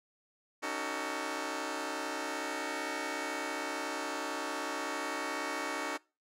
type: chord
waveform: 10% pulse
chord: D# half-diminished seventh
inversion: third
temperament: just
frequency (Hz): 280 / 311.1 / 373.4 / 448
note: C#4 / D#4 / F#4 / A4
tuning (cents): +18 / 0 / +16 / +31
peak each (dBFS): -32 / -31 / -34 / -32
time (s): 0.62-5.98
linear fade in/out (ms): 20
effects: noise-tail reverb RT60 0.3 s tail -23 dB re dry + low-pass 10000 Hz 12 dB/octave